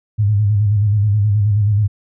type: tone with vibrato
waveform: sine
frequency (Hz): 103.83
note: G#2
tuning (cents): 0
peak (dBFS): -11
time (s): 0.18-1.88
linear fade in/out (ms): 20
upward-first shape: square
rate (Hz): 9.4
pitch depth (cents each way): 58
effects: none